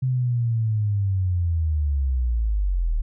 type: linear sweep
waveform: sine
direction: down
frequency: 130.81 to 36.71 Hz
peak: -19 dBFS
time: 0.02-3.02 s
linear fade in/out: 10 ms
effects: none